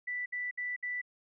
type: tone bursts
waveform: sine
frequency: 1975.5 Hz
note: B6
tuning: in tune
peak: -33 dBFS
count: 4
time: 0.07-1.016 s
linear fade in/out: 10 ms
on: 190 ms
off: 62 ms
effects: none